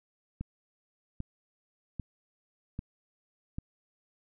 click train, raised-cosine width 5 ms, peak -23 dBFS, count 5, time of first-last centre 0.41-3.585 s, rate 1.26 Hz, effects none

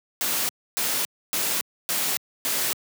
white noise bursts, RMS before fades -25 dBFS, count 5, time 0.21-2.73 s, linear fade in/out 0 ms, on 280 ms, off 280 ms, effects high-pass 150 Hz 12 dB/octave

